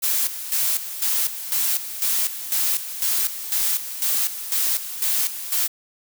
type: noise with tremolo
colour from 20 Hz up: blue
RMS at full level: -21 dBFS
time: 0.02-5.68 s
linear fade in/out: 20 ms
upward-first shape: square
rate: 2 Hz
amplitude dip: 70%
effects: none